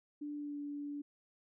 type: tone with pitch glide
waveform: sine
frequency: 293.7 to 289.2 Hz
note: D4 to D4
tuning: 0 to -27 cents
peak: -39 dBFS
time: 0.21-1.02 s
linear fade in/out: 10 ms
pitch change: -27 cents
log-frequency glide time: 0.35-0.58 s
effects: none